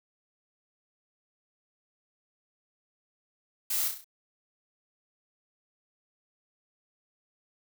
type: noise with echo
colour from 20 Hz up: blue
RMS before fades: -30 dBFS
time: 3.7-3.88 s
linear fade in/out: 5 ms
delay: 33 ms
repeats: 5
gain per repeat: -5 dB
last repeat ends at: 4.045 s
effects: none